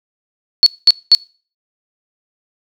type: tone bursts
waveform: sine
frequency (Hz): 4406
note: C#8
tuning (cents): -11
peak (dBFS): -3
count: 3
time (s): 0.63-1.149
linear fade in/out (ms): 0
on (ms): 33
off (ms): 210
effects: noise-tail reverb RT60 0.4 s tail -24 dB re dry